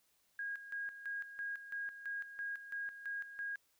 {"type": "tone with tremolo", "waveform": "sine", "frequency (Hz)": 1634, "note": "G#6", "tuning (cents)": -29, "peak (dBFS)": -38, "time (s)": [0.39, 3.56], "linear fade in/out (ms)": 2, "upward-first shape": "square", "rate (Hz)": 3, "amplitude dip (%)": 70, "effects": ["white hiss -75 dBFS RMS until 3.79 s"]}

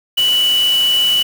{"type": "tone in noise", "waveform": "sine", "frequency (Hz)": 2960, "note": "F#7", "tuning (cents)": 0, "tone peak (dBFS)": -11, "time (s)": [0.17, 1.23], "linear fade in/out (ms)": 10, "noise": "white", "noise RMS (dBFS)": -26, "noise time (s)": [0.17, 1.23], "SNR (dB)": 12, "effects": []}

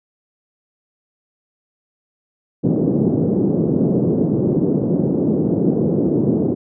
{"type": "band-pass noise", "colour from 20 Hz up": "pink", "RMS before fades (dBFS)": -17, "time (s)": [2.63, 6.55], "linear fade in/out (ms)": 20, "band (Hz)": [150, 420], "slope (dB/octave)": 24, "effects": []}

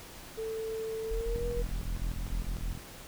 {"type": "tone with pitch glide", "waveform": "sine", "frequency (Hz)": [444, 478.6], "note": ["A4", "A#4"], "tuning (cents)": [16, 46], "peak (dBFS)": -33, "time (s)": [0.37, 1.63], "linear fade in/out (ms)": 20, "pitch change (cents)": 130, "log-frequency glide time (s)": [1.07, 1.46]}
{"type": "tone bursts", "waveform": "sine", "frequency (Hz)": 41.2, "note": "E1", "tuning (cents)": 0, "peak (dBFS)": -30, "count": 11, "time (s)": [1.11, 2.72], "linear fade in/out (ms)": 0, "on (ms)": 100, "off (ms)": 51}
{"type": "click train", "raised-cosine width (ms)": 5, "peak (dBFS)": -30, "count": 61, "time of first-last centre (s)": [1.36, 2.775], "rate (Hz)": 42.4}
{"effects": ["pink hiss -48 dBFS RMS until 3.07 s"]}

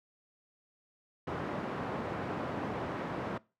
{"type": "band-pass noise", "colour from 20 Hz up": "pink", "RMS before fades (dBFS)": -37, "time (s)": [1.27, 3.38], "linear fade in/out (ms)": 5, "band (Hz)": [140, 1300], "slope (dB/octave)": 12, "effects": ["noise-tail reverb RT60 0.3 s tail -22 dB re dry", "high-pass 60 Hz 12 dB/octave"]}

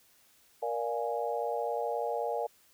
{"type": "chord", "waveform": "sine", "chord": "Bb dominant seventh", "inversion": "none", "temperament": "equal with one note detuned", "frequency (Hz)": [471, 587.3, 698.5, 830.6], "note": ["Bb4", "D5", "F5", "Ab5"], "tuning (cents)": [18, 0, 0, 0], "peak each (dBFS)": [-34, -36, -36, -36], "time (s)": [0.62, 2.47], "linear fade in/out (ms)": 10, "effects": ["white hiss -64 dBFS RMS until 2.73 s"]}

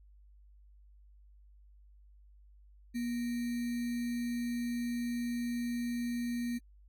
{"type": "tone with sample-and-hold", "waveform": "sine", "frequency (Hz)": 239.9, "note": "A#3", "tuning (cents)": 50, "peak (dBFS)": -32, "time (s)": [2.94, 6.59], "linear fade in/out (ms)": 20, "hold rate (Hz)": 2100, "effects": ["added 50 Hz sine -56 dBFS peak until 6.88 s", "AAC 64 kbps"]}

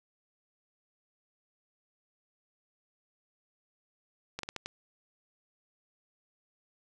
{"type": "slowing click train", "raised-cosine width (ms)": 0.2, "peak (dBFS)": -19, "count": 5, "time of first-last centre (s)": [4.39, 4.66], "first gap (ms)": 43, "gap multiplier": 1.31, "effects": ["10-bit"]}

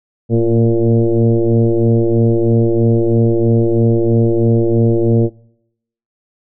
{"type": "tone with frequency modulation", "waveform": "sine", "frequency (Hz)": 116.54, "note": "A#2", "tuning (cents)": 0, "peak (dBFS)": -9, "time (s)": [0.29, 5.3], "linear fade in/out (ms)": 50, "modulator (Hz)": 115, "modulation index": 3.2, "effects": ["noise-tail reverb RT60 0.8 s tail -23 dB re dry"]}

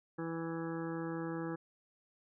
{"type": "harmonic tone with a mistuned harmonic", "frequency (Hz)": 164.81, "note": "E3", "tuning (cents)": 0, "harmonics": [1, 2, 3, 5, 6, 7, 8, 9, 10], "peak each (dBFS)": [-42, -39, -44, -50, -54, -53, -51, -58, -51], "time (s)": [0.18, 1.56], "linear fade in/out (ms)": 10, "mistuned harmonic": 10, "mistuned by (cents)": 16, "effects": []}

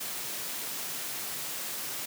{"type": "high-pass noise", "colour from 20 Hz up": "white", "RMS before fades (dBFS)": -36, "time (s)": [0, 2.06], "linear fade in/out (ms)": 10, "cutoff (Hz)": 110, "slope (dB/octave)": 96, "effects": []}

